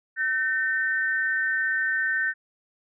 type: tone pair together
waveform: sine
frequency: 1532 / 1814.3 Hz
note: G6 / A#6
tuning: -40 / -47 cents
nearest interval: minor third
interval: 293 cents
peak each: -25 dBFS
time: 0.16-2.34 s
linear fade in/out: 50 ms
effects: none